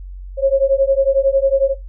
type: beating tone pair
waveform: sine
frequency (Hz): 538 / 549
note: C5 / C#5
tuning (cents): +48 / -17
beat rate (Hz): 11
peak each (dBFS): -14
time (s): 0.37-1.75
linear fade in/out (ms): 50
effects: noise-tail reverb RT60 0.2 s tail -20 dB re dry + added 46 Hz sine -29 dBFS peak until 1.88 s